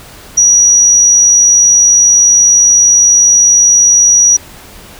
sine tone, 5800 Hz, F#8, 35 cents flat, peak -3 dBFS, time 0.37-4.37 s, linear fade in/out 10 ms, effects pink hiss -34 dBFS RMS until 4.99 s

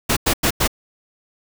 pink noise bursts, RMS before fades -17 dBFS, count 4, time 0.09-0.677 s, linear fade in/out 10 ms, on 77 ms, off 93 ms, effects none

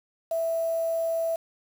sine tone with quantisation, 659.3 Hz, E5, in tune, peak -24 dBFS, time 0.31-1.36 s, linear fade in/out 5 ms, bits 7, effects none

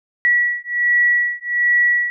sine beating tone pair, 1935 / 1936.3 Hz, B6 / B6, -36 / -35 cents, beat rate 1.3 Hz, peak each -17 dBFS, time 0.25-2.1 s, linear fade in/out 0 ms, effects none

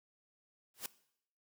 white noise with exponential growth, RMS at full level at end -36 dBFS, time 0.74-0.86 s, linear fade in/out 2 ms, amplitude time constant 25 ms, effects noise-tail reverb RT60 0.7 s tail -19 dB re dry

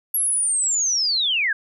sine linear sweep, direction down, 11440 to 1565 Hz, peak -18 dBFS, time 0.14-1.53 s, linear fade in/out 5 ms, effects none

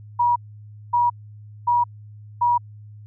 sine tone bursts, 961 Hz, B5, 48 cents flat, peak -15 dBFS, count 4, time 0.19-2.58 s, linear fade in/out 10 ms, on 170 ms, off 570 ms, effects added 105 Hz sine -39 dBFS peak until 3.06 s

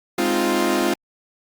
sawtooth chord, F minor seventh, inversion first, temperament equal, 207.7 / 261.6 / 311.1 / 349.2 Hz, Ab3 / C4 / Eb4 / F4, 0 / 0 / 0 / 0 cents, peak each -22 / -20 / -22 / -17 dBFS, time 0.18-0.94 s, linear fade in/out 5 ms, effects Opus 48 kbps

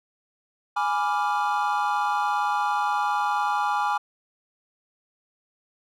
triangle chord, G# diminished seventh, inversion none, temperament equal, 830.6 / 987.8 / 1174.7 / 1396.9 Hz, G#5 / B5 / D6 / F6, 0 / 0 / 0 / 0 cents, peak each -23 / -27 / -26 / -29 dBFS, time 0.76-3.98 s, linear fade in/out 10 ms, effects none

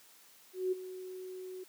sine tone with ADSR envelope, 370.9 Hz, F#4, 4 cents sharp, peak -27 dBFS, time 0.53-1.64 s, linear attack 190 ms, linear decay 17 ms, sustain -14 dB, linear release 9 ms, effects white hiss -60 dBFS RMS until 1.68 s + high-pass 200 Hz 12 dB/octave

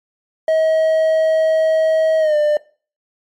triangle tone with pitch glide, 637 to 597.8 Hz, D#5 to D5, +41 to +31 cents, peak -10 dBFS, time 0.48-2.57 s, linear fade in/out 2 ms, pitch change -110 cents, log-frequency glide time 2.19-2.36 s, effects noise-tail reverb RT60 0.4 s tail -20 dB re dry + MP3 64 kbps

